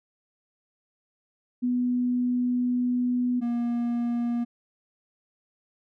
sine / triangle tone pair in turn, 246.9 / 237.8 Hz, B3 / A#3, 0 / +35 cents, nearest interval minor second, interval 65 cents, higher first, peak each -22 dBFS, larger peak neither, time 1.62-3.41 / 3.41-4.45 s, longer first, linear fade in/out 20 ms, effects none

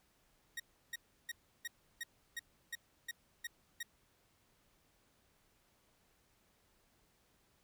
sawtooth tone bursts, 1878 Hz, A#6, 12 cents sharp, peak -36 dBFS, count 10, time 0.57-3.83 s, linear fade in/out 5 ms, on 29 ms, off 330 ms, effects pink hiss -73 dBFS RMS until 7.63 s

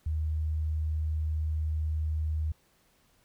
sine tone, 77.78 Hz, D#2, in tune, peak -27 dBFS, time 0.06-2.52 s, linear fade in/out 5 ms, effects pink hiss -67 dBFS RMS until 3.24 s

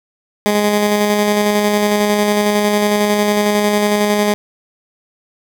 15% pulse tone with tremolo, 207.7 Hz, G#3, in tune, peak -5 dBFS, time 0.46-4.34 s, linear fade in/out 0 ms, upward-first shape square, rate 11 Hz, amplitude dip 25%, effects none

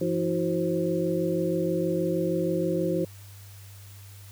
sine tone cluster, 169.8 / 322.2 / 368.5 / 528 Hz, F3 / E4 / F#4 / C5, -48 / -39 / -7 / +16 cents, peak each -29 dBFS, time 0.01-3.05 s, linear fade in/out 5 ms, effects added 99 Hz sine -44 dBFS peak until 4.31 s + white hiss -52 dBFS RMS until 4.31 s

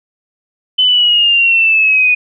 sine exponential sweep, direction down, 3039 to 2470 Hz, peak -7 dBFS, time 0.78-2.15 s, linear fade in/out 10 ms, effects none

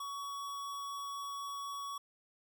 square tone, 1124 Hz, C#6, 24 cents sharp, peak -40 dBFS, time 0-1.98 s, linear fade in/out 5 ms, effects none

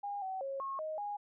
sine tone with pitch steps, 811 / 759 / 545 / 1086 / 625 / 822 Hz, G#5 / F#5 / C#5 / C#6 / D#5 / G#5, -41 / +44 / -29 / -36 / +8 / -18 cents, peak -36 dBFS, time 0.03-1.17 s, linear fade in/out 10 ms, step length 190 ms, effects none

